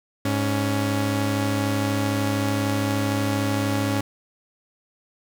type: tone pair together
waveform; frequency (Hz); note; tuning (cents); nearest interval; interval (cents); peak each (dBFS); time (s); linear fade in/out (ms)
sawtooth; 104 / 278.9; G#2 / C#4; +3 / +11; octave + perfect fourth; 1708; -20; 0.25-4.01; 5
effects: none